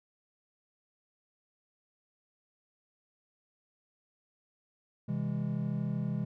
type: chord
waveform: triangle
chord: C augmented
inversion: none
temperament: just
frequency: 130.81 / 163.52 / 204.4 Hz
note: C3 / E3 / G#3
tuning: 0 / -14 / -27 cents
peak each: -33 dBFS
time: 5.08-6.25 s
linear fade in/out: 10 ms
effects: none